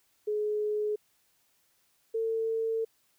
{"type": "tone pair in turn", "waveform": "sine", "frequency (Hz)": [421.9, 449.5], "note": ["G#4", "A4"], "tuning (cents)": [27, 37], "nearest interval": "minor second", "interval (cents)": 110, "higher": "second", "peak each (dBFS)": -27, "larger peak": "neither", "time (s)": [[0.27, 0.96], [2.14, 2.85]], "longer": "second", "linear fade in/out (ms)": 10, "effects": ["white hiss -70 dBFS RMS until 3.18 s"]}